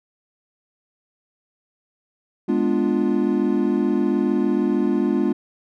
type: chord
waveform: triangle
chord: G# diminished seventh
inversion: none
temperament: equal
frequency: 207.7 / 246.9 / 293.7 / 349.2 Hz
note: G#3 / B3 / D4 / F4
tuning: 0 / 0 / 0 / 0 cents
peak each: -21 dBFS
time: 2.48-5.33 s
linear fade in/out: 10 ms
effects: none